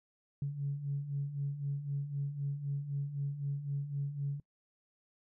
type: beating tone pair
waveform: sine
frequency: 138.59 / 142.49 Hz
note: C#3 / C#3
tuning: 0 / +48 cents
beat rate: 3.9 Hz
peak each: -40 / -34 dBFS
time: 0.42-4.4 s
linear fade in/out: 2 ms
effects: noise-tail reverb RT60 0.1 s tail -24 dB re dry + tanh soft clip ceiling -26 dBFS